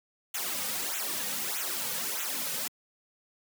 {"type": "noise with flanger", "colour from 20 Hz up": "white", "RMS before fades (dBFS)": -33, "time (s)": [0.34, 2.68], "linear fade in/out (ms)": 5, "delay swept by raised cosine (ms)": [0.2, 3], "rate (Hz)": 1.6, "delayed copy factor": -0.95, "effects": ["high-pass 150 Hz 12 dB/octave"]}